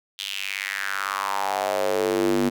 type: tone with high-pass filter sweep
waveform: square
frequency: 49 Hz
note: G1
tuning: in tune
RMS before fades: -25 dBFS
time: 0.18-2.5 s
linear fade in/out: 20 ms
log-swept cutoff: 3400 to 260 Hz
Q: 4.2
effects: none